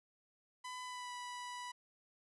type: tone with pitch glide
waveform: sawtooth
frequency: 1003 to 984.1 Hz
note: B5 to B5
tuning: +26 to -6 cents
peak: -40 dBFS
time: 0.64-1.72 s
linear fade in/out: 10 ms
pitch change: -32 cents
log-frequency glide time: 0.83-1.12 s
effects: resampled to 24000 Hz